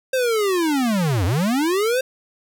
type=linear two-way sweep; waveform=square; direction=down then up; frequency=531 to 82.3 to 531 Hz; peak=-18 dBFS; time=0.13-2.01 s; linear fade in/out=5 ms; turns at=1.25 s; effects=none